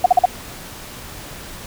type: tone bursts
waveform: sine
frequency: 726 Hz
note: F#5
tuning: 33 cents flat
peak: -6 dBFS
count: 4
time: 0.04-0.256 s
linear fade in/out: 5 ms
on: 21 ms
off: 44 ms
effects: pink hiss -35 dBFS RMS until 1.66 s